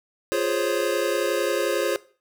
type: chord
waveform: square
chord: Db major seventh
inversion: first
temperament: equal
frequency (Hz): 349.2 / 415.3 / 523.3 / 554.4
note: F4 / Ab4 / C5 / Db5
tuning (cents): 0 / 0 / 0 / 0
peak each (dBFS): -28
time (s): 0.32-1.96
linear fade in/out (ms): 0
effects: noise-tail reverb RT60 0.4 s tail -19 dB re dry